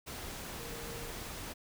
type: tone in noise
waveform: sine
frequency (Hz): 466.2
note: A#4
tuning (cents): 0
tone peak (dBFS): -47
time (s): 0.58-1.12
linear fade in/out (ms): 20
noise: pink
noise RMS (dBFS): -43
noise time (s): 0.06-1.54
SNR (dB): -7
effects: none